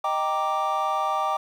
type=chord; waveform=triangle; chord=Eb major seventh; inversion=none; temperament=equal; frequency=622.3 / 784 / 932.3 / 1174.7 Hz; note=Eb5 / G5 / Bb5 / D6; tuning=0 / 0 / 0 / 0 cents; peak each=-29 / -25 / -29 / -24 dBFS; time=0.04-1.37 s; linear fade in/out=5 ms; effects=9-bit